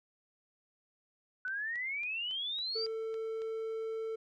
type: exponential sweep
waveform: sine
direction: up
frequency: 1480 to 4818 Hz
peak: -34 dBFS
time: 1.45-2.86 s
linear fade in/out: 2 ms
type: click train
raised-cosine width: 0.2 ms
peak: -37 dBFS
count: 8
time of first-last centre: 1.48-3.419 s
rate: 3.61 Hz
type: tone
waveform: triangle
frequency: 445.6 Hz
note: A4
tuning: 22 cents sharp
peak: -33 dBFS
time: 2.75-4.16 s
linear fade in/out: 10 ms
effects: none